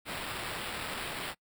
white noise with sample-and-hold, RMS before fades -38 dBFS, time 0.05-1.35 s, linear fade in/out 50 ms, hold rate 6300 Hz, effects noise-tail reverb RT60 0.1 s tail -24 dB re dry

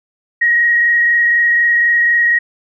sine tone with frequency modulation, 1889 Hz, A#6, 22 cents sharp, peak -9 dBFS, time 0.41-2.39 s, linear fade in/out 10 ms, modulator 24 Hz, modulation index 0.74, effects none

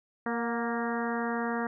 harmonic tone with a mistuned harmonic, 233.4 Hz, A#3, 2 cents sharp, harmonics 1 / 2 / 3 / 4 / 5 / 6 / 7 / 8, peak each -32 / -35 / -37 / -38 / -39 / -40 / -40 / -41 dBFS, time 0.26-1.67 s, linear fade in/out 2 ms, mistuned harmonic 3, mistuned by +33 cents, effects none

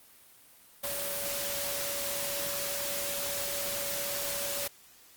sine tone in noise, 568 Hz, C#5, 42 cents sharp, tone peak -39 dBFS, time 0.83-4.68 s, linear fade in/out 10 ms, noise white, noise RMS -34 dBFS, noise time 0.83-4.68 s, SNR -8 dB, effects white hiss -57 dBFS RMS until 5.16 s + Opus 32 kbps

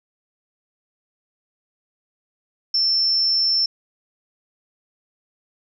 sine tone, 5360 Hz, E8, 28 cents sharp, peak -16 dBFS, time 2.74-3.66 s, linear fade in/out 5 ms, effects none

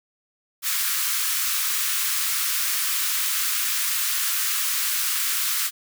white high-pass noise, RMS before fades -24 dBFS, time 0.62-5.71 s, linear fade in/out 50 ms, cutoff 1100 Hz, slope 48 dB/octave, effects none

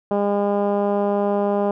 10% pulse tone with low-pass filter, 202.9 Hz, G#3, 40 cents flat, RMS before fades -20 dBFS, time 0.11-1.71 s, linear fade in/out 2 ms, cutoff 680 Hz, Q 1.2, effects none

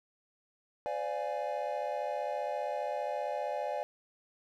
triangle chord, D half-diminished seventh, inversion third, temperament equal with one note detuned, 512.2 / 587.3 / 698.5 / 830.6 Hz, C5 / D5 / F5 / Ab5, -37 / 0 / 0 / 0 cents, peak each -38 / -34 / -38 / -36 dBFS, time 0.86-3.83 s, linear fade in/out 0 ms, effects none

